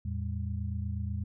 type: tone cluster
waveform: sine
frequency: 83.3 / 111.5 / 199.8 Hz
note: E2 / A2 / G3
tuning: +19 / +23 / +33 cents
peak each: -33 / -36 / -40 dBFS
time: 0.05-1.24 s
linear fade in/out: 5 ms
effects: none